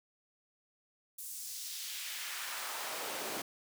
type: noise with high-pass filter sweep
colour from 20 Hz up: pink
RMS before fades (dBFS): -41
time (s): 1.18-3.42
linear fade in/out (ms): 5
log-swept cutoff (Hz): 9600 to 300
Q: 1.1
effects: none